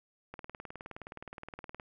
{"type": "click train", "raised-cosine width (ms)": 0.5, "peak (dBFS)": -28, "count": 29, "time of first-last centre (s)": [0.34, 1.798], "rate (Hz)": 19.2, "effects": []}